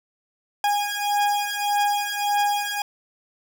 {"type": "beating tone pair", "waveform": "40% pulse", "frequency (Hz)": [820, 821.7], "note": ["G#5", "G#5"], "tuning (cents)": [-22, -19], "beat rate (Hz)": 1.7, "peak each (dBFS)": -23, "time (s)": [0.64, 2.82], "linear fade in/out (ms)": 2, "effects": []}